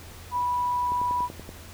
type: tone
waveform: sine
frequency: 982 Hz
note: B5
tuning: 10 cents flat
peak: -23 dBFS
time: 0.31-1.29 s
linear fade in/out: 50 ms
type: click train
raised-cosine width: 2 ms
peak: -25 dBFS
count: 7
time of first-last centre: 0.92-1.491 s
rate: 10.5 Hz
effects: added 85 Hz sine -44 dBFS peak until 1.73 s + pink hiss -46 dBFS RMS until 1.73 s